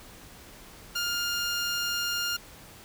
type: tone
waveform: 15% pulse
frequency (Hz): 1408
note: F6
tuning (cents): +14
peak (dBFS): -21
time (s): 0.95-2.37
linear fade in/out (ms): 10
effects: pink hiss -49 dBFS RMS until 2.84 s